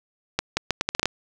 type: accelerating click train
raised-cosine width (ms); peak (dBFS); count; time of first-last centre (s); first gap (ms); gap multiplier
0.2; -4; 9; 0.39-1.057; 180; 0.76
effects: none